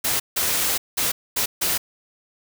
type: noise bursts at uneven times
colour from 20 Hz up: white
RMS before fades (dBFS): -22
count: 5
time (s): 0.04-0.2 / 0.36-0.78 / 0.97-1.12 / 1.36-1.46 / 1.61-1.78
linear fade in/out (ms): 10
effects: none